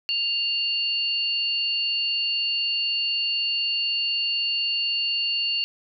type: tone pair together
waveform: sine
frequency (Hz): 2794 / 4438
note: F7 / C#8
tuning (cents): 0 / +1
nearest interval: minor sixth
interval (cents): 801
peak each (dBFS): -24 / -26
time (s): 0.09-5.64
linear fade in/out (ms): 0
effects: none